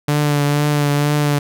sawtooth tone with vibrato, 146.2 Hz, D3, 7 cents flat, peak -10 dBFS, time 0.08-1.39 s, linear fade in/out 5 ms, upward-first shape triangle, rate 2.1 Hz, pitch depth 29 cents each way, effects none

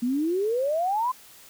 sine exponential sweep, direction up, 233.3 to 1046.5 Hz, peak -22 dBFS, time 0.02-1.12 s, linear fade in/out 10 ms, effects white hiss -50 dBFS RMS until 1.49 s

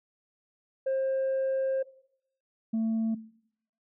sine tone pair in turn, 532 / 223.7 Hz, C5 / A3, +29 / +29 cents, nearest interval octave + minor third, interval 1500 cents, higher first, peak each -23 dBFS, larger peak neither, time 0.86-1.83 / 2.73-3.15 s, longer first, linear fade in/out 10 ms, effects noise-tail reverb RT60 0.7 s tail -20 dB re dry + tanh soft clip ceiling -24 dBFS

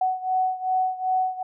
sine beating tone pair, 745 / 747.6 Hz, F#5 / F#5, +12 / +18 cents, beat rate 2.6 Hz, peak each -23 / -26 dBFS, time 0.01-1.43 s, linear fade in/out 5 ms, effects none

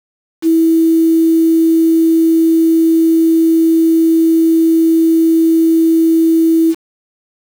sine tone with quantisation, 326.4 Hz, E4, 17 cents flat, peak -7 dBFS, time 0.42-6.75 s, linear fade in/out 50 ms, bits 5, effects none

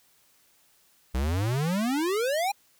square exponential sweep, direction up, 60.3 to 830.6 Hz, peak -25 dBFS, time 1.14-2.52 s, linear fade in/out 10 ms, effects white hiss -63 dBFS RMS until 2.79 s

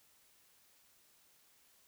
silence, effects white hiss -68 dBFS RMS until 1.87 s

